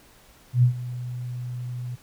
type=tone with ADSR envelope; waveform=sine; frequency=123.47 Hz; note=B2; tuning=in tune; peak=-12 dBFS; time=0.53-1.96 s; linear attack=99 ms; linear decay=99 ms; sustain=-17 dB; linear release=15 ms; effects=pink hiss -54 dBFS RMS until 2.02 s